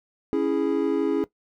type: chord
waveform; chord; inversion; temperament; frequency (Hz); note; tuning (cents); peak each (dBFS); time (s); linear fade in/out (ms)
triangle; C# minor; none; equal; 277.2 / 329.6 / 415.3; C#4 / E4 / G#4; 0 / 0 / 0; -23; 0.33-1.24; 0
effects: noise-tail reverb RT60 0.1 s tail -17 dB re dry